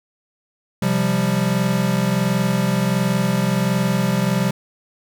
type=chord; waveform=square; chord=C suspended fourth; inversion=none; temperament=equal; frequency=130.81 / 174.61 / 196 Hz; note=C3 / F3 / G3; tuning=0 / 0 / 0 cents; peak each=-23 / -22 / -21 dBFS; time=0.82-4.51 s; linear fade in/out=5 ms; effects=none